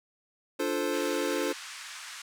square chord, D minor seventh, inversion none, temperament equal, 293.7 / 349.2 / 440 / 523.3 Hz, D4 / F4 / A4 / C5, 0 / 0 / 0 / 0 cents, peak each -34 dBFS, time 0.59-1.53 s, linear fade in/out 10 ms
pink band-pass noise, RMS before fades -43 dBFS, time 0.93-2.22 s, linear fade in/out 5 ms, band 1200 to 9000 Hz, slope 24 dB/octave
effects none

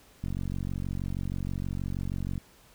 click train, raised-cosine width 5 ms, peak -21 dBFS, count 100, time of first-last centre 0.24-2.378 s, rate 46.3 Hz, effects pink hiss -58 dBFS RMS until 2.74 s

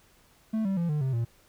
triangle tone with pitch steps, 220 / 193.75 / 170.63 / 150.26 / 132.33 / 116.54 Hz, A3 / G3 / F3 / D3 / C3 / A#2, 0 / -20 / -40 / +40 / +20 / 0 cents, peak -23 dBFS, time 0.53-1.25 s, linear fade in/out 10 ms, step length 120 ms, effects pink hiss -61 dBFS RMS until 1.48 s

